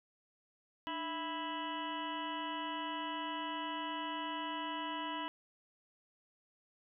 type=harmonic tone with a mistuned harmonic; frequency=328.6 Hz; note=E4; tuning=5 cents flat; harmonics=1 / 2 / 3 / 4 / 5 / 6 / 8 / 9 / 10; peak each=-44 / -49 / -40 / -51 / -50 / -50 / -53 / -46 / -55 dBFS; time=0.87-5.28 s; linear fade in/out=0 ms; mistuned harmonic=1; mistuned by=-150 cents; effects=none